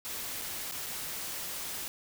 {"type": "noise with dropouts", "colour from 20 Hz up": "white", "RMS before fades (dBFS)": -38, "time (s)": [0.05, 1.88], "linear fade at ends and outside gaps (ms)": 0, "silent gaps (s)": [[0.415, 0.419], [0.713, 0.721], [0.863, 0.867]], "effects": []}